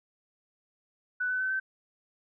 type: tone with pitch steps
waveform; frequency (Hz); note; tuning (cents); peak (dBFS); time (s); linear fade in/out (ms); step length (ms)
sine; 1490 / 1507.3 / 1524.8 / 1542.5; F#6 / F#6 / G6 / G6; +12 / +32 / -48 / -28; -27; 1.2-1.6; 10; 100
effects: none